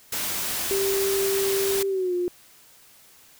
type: noise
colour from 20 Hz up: white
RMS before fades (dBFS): -28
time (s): 0.12-1.83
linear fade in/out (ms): 5
type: tone with pitch glide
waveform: sine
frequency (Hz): 392 to 355.3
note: G4 to F4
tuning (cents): 0 to +30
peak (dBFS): -22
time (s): 0.71-2.28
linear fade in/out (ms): 0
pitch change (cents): -170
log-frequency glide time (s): 1.88-2.14
effects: white hiss -53 dBFS RMS until 3.39 s